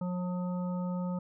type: harmonic tone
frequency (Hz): 179.8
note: F#3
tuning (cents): -49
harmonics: 1 / 3 / 5 / 7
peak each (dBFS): -31 / -41 / -45 / -48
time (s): 0.01-1.19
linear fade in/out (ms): 5
effects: none